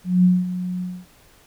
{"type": "tone with ADSR envelope", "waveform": "sine", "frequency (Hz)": 181.1, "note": "F#3", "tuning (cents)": -37, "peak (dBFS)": -10, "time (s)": [0.04, 1.06], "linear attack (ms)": 200, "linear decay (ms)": 210, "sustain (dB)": -13, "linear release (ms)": 250, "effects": ["pink hiss -53 dBFS RMS until 1.46 s"]}